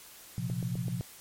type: chord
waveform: sine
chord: Bb suspended second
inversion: none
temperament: equal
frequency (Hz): 116.54 / 130.81 / 174.61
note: Bb2 / C3 / F3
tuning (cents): 0 / 0 / 0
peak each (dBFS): -35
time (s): 0.38-1.01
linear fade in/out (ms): 0
type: click train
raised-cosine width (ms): 2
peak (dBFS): -28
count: 5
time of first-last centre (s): 0.5-1.01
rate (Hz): 7.85
effects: white hiss -51 dBFS RMS until 1.2 s + MP3 64 kbps